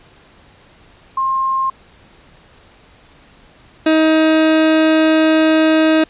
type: tone pair in turn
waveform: sine / 30% pulse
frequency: 1063 / 316 Hz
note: C6 / D#4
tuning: +27 / +27 cents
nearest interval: octave + major sixth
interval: 2100 cents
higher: first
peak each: -14 / -7 dBFS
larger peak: second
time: 1.17-1.7 / 3.86-6.04 s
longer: second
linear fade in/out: 5 ms
effects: pink hiss -47 dBFS RMS until 6.09 s + resampled to 8000 Hz